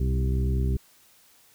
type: harmonic tone with a mistuned harmonic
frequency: 65.1 Hz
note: C2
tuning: 8 cents flat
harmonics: 1 / 2 / 3 / 4 / 5 / 6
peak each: -23 / -28 / -34 / -39 / -41 / -37 dBFS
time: 0-0.77 s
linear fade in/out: 5 ms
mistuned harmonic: 2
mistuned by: -42 cents
effects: white hiss -58 dBFS RMS until 1.54 s